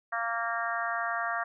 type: harmonic tone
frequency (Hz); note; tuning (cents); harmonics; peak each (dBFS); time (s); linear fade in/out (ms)
231.2; A#3; -14; 3 / 4 / 5 / 6 / 7 / 8; -34 / -41 / -34 / -36 / -36 / -37; 0.12-1.44; 10
effects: none